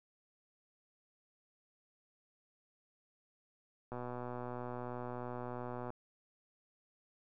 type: click train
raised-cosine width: 1 ms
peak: -29 dBFS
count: 245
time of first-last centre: 3.92-5.904 s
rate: 123 Hz
effects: none